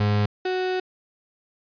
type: tone pair in turn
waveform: 35% pulse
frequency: 103.83 / 370 Hz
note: G#2 / F#4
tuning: 0 / 0 cents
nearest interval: octave + minor seventh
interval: 2200 cents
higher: second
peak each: -17 / -21 dBFS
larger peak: first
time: 0-0.26 / 0.45-0.8 s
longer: second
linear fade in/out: 5 ms
effects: resampled to 11025 Hz